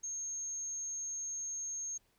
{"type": "tone", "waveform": "sine", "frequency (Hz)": 6450, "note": "G8", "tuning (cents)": 48, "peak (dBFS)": -37, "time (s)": [0.03, 1.98], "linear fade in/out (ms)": 10, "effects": ["pink hiss -73 dBFS RMS until 2.18 s"]}